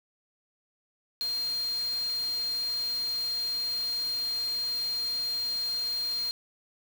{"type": "tone in noise", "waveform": "sine", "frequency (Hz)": 4200, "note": "C8", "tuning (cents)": 6, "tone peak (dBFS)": -28, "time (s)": [1.21, 6.31], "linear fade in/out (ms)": 0, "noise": "white", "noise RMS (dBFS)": -44, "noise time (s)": [1.21, 6.31], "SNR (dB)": 13, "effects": []}